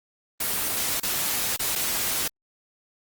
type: noise with dropouts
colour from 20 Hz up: white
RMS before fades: -26 dBFS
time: 0.4-2.28 s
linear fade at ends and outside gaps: 5 ms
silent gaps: 1-1.03 / 1.565-1.594 / 1.754-1.758 s
effects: Opus 24 kbps